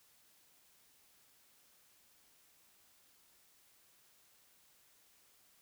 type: silence
effects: white hiss -68 dBFS RMS until 5.61 s